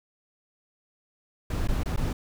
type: noise with dropouts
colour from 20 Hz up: brown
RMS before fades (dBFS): -26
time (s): 1.5-2.13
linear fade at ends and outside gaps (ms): 5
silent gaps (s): 1.675-1.685 / 1.834-1.857 / 1.963-1.973
effects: none